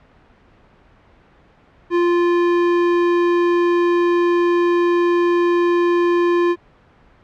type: tone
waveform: square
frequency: 347.7 Hz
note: F4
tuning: 8 cents flat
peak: -14 dBFS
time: 1.9-6.56 s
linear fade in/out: 50 ms
effects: pink hiss -51 dBFS RMS until 7.23 s + low-pass 2000 Hz 12 dB/octave